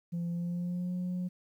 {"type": "tone with pitch glide", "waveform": "sine", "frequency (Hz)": [171.3, 180.34], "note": ["F3", "F#3"], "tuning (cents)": [-33, -44], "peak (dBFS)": -29, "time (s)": [0.12, 1.29], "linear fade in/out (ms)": 20, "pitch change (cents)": 89, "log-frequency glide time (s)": [0.3, 0.94], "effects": ["tanh soft clip ceiling -30 dBFS", "11-bit"]}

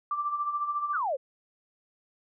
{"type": "tone with tremolo", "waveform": "sine", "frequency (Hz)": 1174.7, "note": "D6", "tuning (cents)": 0, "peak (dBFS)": -25, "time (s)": [0.11, 0.97], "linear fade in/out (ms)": 2, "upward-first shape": "sine", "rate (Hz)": 14, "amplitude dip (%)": 60}
{"type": "exponential sweep", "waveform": "sine", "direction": "down", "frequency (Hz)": [1607, 494.3], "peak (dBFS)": -26, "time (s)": [0.93, 1.17], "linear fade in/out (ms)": 20}
{"effects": []}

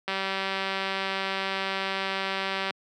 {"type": "click train", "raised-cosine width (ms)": 0.3, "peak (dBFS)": -13, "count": 508, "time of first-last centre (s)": [0.08, 2.707], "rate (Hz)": 193, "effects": ["high-pass 200 Hz 12 dB/octave"]}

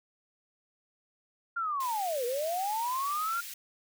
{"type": "linear two-way sweep", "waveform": "sine", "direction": "down then up", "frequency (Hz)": [1412, 466.2, 1412], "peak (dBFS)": -29, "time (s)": [1.56, 3.41], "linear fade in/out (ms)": 10, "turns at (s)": 2.25}
{"type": "high-pass noise", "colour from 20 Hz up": "white", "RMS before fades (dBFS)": -42, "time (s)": [1.8, 3.54], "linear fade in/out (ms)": 5, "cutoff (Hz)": 1700, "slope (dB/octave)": 24}
{"effects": []}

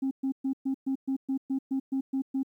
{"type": "tone bursts", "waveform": "sine", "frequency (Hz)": 268, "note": "C4", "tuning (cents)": 42, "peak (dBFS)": -24, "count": 12, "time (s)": [0.02, 2.432], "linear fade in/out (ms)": 10, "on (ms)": 91, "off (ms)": 120, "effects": ["tanh soft clip ceiling -23 dBFS", "11-bit"]}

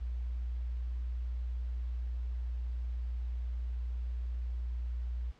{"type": "tone", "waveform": "sine", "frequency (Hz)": 60.1, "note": "B1", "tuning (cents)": -46, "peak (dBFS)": -33, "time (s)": [0, 5.32], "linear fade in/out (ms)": 20, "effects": ["pink hiss -63 dBFS RMS until 5.39 s", "low-pass 4000 Hz 12 dB/octave"]}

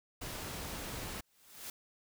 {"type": "noise", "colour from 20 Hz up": "pink", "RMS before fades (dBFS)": -42, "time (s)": [0.21, 1.21], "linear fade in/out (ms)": 10}
{"type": "noise with exponential growth", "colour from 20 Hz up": "white", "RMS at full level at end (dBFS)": -42, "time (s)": [1.19, 1.7], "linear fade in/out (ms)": 2, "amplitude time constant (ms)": 110}
{"effects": []}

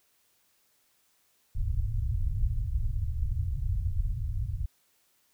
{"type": "low-pass noise", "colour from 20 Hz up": "pink", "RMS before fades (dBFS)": -29, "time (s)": [1.55, 4.66], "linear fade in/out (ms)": 10, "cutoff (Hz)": 120, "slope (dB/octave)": 48, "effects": ["white hiss -69 dBFS RMS until 5.33 s"]}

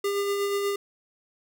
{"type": "tone with tremolo", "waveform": "square", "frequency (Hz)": 402, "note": "G4", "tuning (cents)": 44, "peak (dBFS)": -24, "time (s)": [0.04, 0.76], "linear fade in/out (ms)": 5, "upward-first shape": "sine", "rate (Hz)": 8.3, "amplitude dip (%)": 30, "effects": []}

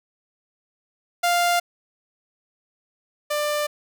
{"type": "tone pair in turn", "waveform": "sawtooth", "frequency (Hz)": [698.5, 593.7], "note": ["F5", "D5"], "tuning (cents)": [0, 19], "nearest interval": "minor third", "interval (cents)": 281, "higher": "first", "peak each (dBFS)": [-14, -18], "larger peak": "first", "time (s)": [[1.23, 1.6], [3.3, 3.67]], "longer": "neither", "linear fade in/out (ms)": 10, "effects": []}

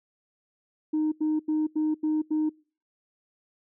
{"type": "tone bursts", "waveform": "sine", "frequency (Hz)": 308.9, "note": "D#4", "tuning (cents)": -12, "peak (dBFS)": -21, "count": 6, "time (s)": [0.93, 2.495], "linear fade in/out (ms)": 10, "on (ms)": 190, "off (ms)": 85, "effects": ["noise-tail reverb RT60 0.4 s tail -26 dB re dry", "tanh soft clip ceiling -20 dBFS"]}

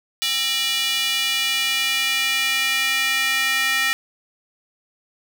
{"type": "tone with high-pass filter sweep", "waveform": "square", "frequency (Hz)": 265.4, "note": "C4", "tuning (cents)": 25, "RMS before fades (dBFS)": -21, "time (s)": [0.22, 3.93], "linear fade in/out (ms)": 0, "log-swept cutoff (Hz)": [3100, 2000], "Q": 2.6, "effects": []}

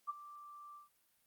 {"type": "tone with ADSR envelope", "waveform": "sine", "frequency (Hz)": 1174.7, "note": "D6", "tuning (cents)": 0, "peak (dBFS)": -34, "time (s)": [0.07, 0.89], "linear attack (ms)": 25, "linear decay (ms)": 23, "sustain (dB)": -16, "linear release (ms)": 140, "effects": ["white hiss -75 dBFS RMS until 1.26 s", "Opus 48 kbps"]}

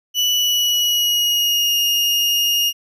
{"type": "tone with pitch glide", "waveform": "35% pulse", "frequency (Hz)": [2960, 2848], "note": ["F#7", "F7"], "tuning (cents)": [0, 33], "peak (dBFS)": -13, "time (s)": [0.14, 2.73], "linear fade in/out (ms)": 50, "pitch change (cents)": -67, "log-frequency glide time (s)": [0.32, 1.77], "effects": []}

